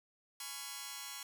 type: chord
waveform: 5% pulse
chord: C# dominant seventh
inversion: second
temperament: just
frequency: 831.5 / 997.9 / 1108.7 / 1385.9 Hz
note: G#5 / B5 / C#6 / E#6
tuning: +2 / +18 / 0 / -14 cents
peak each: -39 / -37 / -36 / -39 dBFS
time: 0.4-1.23 s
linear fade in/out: 2 ms
effects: none